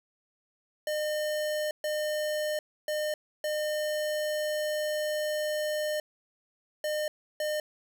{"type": "tone bursts at uneven times", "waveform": "square", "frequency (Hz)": 607, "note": "D#5", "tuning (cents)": -43, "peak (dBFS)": -29, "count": 6, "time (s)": [[0.87, 1.71], [1.84, 2.59], [2.88, 3.14], [3.44, 6], [6.84, 7.08], [7.4, 7.6]], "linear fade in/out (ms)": 2, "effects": []}